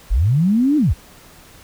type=linear two-way sweep; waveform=sine; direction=up then down; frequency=36.1 to 311.1 to 36.1 Hz; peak=-12 dBFS; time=0.1-0.94 s; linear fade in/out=20 ms; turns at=0.77 s; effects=pink hiss -45 dBFS RMS until 1.63 s

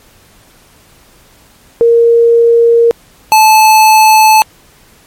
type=tone pair in turn; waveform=sine / square; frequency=466.2 / 869.7 Hz; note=A#4 / A5; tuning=0 / -20 cents; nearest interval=major seventh; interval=1080 cents; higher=second; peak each=-3 dBFS; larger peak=neither; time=1.81-2.91 / 3.32-4.42 s; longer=neither; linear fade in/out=0 ms; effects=pink hiss -44 dBFS RMS until 5.06 s + MP3 64 kbps

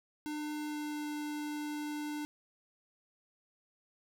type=tone with pitch glide; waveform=square; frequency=300.7 to 298.1 Hz; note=D4 to D4; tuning=+41 to +26 cents; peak=-37 dBFS; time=0.26-2.25 s; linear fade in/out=0 ms; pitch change=-15 cents; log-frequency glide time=0.42-1.11 s; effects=none

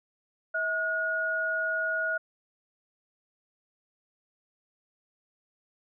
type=tone pair together; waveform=sine; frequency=643.7 / 1445 Hz; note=E5 / F#6; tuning=-41 / -41 cents; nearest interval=octave + major second; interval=1400 cents; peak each=-33 / -27 dBFS; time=0.54-2.18 s; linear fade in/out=10 ms; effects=none

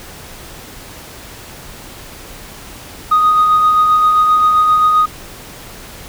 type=tone with tremolo; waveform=sine; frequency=1244.5 Hz; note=D#6; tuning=in tune; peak=-5 dBFS; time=3.11-5.06 s; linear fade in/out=10 ms; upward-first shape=sine; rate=7.6 Hz; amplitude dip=35%; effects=tanh soft clip ceiling -5 dBFS + pink hiss -34 dBFS RMS until 6.08 s

